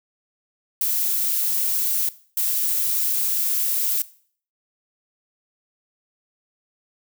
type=noise bursts at uneven times; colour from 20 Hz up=violet; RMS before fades=-22 dBFS; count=2; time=0.81-2.09 / 2.37-4.02 s; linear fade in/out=2 ms; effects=noise-tail reverb RT60 0.5 s tail -18 dB re dry